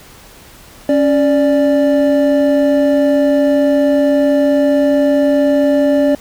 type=tone pair together; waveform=triangle; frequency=277.2 / 587.3 Hz; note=C#4 / D5; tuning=0 / 0 cents; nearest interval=octave + minor second; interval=1300 cents; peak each=-10 dBFS; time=0.89-6.15 s; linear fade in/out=2 ms; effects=pink hiss -40 dBFS RMS until 6.2 s